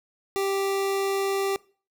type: tone pair together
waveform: square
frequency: 392 / 784 Hz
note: G4 / G5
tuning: 0 / 0 cents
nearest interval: octave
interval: 1200 cents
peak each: -25 / -33 dBFS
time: 0.36-1.56 s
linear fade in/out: 0 ms
effects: noise-tail reverb RT60 0.4 s tail -22 dB re dry